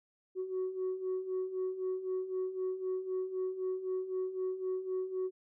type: beating tone pair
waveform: sine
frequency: 370 / 373.9 Hz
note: F#4 / F#4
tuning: 0 / +18 cents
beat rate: 3.9 Hz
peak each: -38 / -33 dBFS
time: 0.35-5.31 s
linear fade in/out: 50 ms
effects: tanh soft clip ceiling -29 dBFS